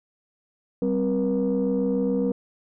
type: tone cluster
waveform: sine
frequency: 195 / 262.1 / 478 Hz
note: G3 / C4 / A#4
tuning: -9 / +3 / +43 cents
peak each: -24 dBFS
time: 0.82-2.32 s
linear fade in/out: 2 ms
effects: tanh soft clip ceiling -15 dBFS